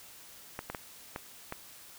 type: clicks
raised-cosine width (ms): 0.5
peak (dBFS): -21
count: 5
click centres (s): 0.591 / 0.7 / 0.748 / 1.161 / 1.524
effects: white hiss -52 dBFS RMS until 1.98 s